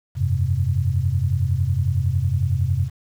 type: chord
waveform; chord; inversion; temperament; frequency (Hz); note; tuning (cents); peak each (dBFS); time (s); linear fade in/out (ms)
sine; F suspended second; none; just; 87.31 / 98.22 / 130.96; F2 / G2 / C3; 0 / +4 / +2; -22; 0.15-2.9; 50
effects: 8-bit